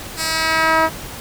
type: tone with band-pass filter sweep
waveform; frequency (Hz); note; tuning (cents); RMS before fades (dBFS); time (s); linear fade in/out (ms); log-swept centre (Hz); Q
10% pulse; 321; E4; -46; -17; 0.16-0.9; 50; 8200 to 790; 0.78
effects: pink hiss -32 dBFS RMS until 1.2 s